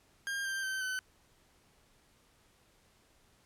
40% pulse tone with pitch steps, 1607 / 1576.7 / 1546.9 / 1517.7 Hz, G6 / G6 / G6 / F#6, +43 / +10 / -23 / +44 cents, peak -33 dBFS, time 0.27-0.99 s, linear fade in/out 0 ms, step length 180 ms, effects pink hiss -67 dBFS RMS until 3.45 s + low-pass 12000 Hz 12 dB/octave

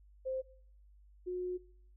sine tone pair in turn, 523 / 362.2 Hz, C5 / F#4, -1 / -37 cents, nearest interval tritone, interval 636 cents, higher first, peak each -34 / -35 dBFS, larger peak first, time 0.25-0.42 / 1.26-1.58 s, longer second, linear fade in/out 20 ms, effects noise-tail reverb RT60 0.6 s tail -21 dB re dry + added 50 Hz sine -58 dBFS peak until 1.96 s

